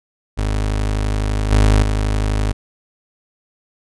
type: tone with level steps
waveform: 30% pulse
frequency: 51.91 Hz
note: G#1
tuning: in tune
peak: -14 / -7 / -13 dBFS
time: 0.37-2.53 s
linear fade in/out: 20 ms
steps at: 1.51 / 1.82 s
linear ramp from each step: 5 ms
effects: resampled to 24000 Hz